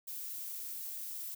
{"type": "noise", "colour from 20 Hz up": "violet", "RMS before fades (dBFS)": -42, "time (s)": [0.07, 1.35], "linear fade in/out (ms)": 10, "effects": []}